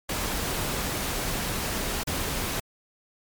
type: noise with dropouts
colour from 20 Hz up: pink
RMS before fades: -29 dBFS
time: 0.09-2.6 s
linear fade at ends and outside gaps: 5 ms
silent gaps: 2.035-2.071 s
effects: MP3 96 kbps